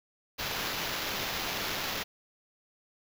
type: noise with sample-and-hold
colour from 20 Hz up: blue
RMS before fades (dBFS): -34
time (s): 0.38-2.04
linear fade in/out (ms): 20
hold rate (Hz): 8820
effects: none